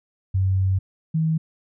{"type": "tone pair in turn", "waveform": "sine", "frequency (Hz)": [95, 159.77], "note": ["F#2", "D#3"], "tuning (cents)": [46, 46], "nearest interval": "major sixth", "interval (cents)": 900, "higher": "second", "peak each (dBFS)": [-17, -18], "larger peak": "first", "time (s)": [[0.34, 0.79], [1.14, 1.38]], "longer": "first", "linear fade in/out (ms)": 10, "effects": []}